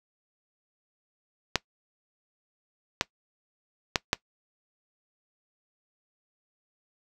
clicks, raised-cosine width 0.2 ms, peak -4 dBFS, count 4, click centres 1.557 / 3.011 / 3.958 / 4.131 s, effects noise-tail reverb RT60 0.1 s tail -21 dB re dry

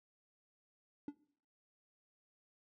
triangle tone with exponential decay, 289.7 Hz, D4, 24 cents flat, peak -34 dBFS, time 1.08-1.16 s, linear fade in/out 2 ms, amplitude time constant 16 ms, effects noise-tail reverb RT60 0.6 s tail -20 dB re dry

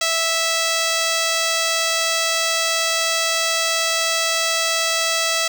5% pulse tone with notch filter, 657 Hz, E5, 6 cents flat, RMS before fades -20 dBFS, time 0.01-5.48 s, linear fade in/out 5 ms, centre 11000 Hz, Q 1.8, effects none

